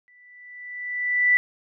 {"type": "tone with exponential growth", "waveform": "sine", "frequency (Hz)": 1975.5, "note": "B6", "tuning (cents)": 0, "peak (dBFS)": -13, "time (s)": [0.08, 1.37], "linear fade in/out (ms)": 0, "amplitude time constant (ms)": 280, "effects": []}